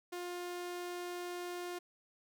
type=tone; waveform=sawtooth; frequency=353.9 Hz; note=F4; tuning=23 cents sharp; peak=-36 dBFS; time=0.12-1.79 s; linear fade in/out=10 ms; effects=none